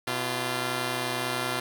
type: tone pair together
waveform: 5% pulse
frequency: 125.19 / 344.6 Hz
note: B2 / F4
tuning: +24 / -23 cents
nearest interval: octave + tritone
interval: 1753 cents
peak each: -19 dBFS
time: 0.07-1.6 s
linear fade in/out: 5 ms
effects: none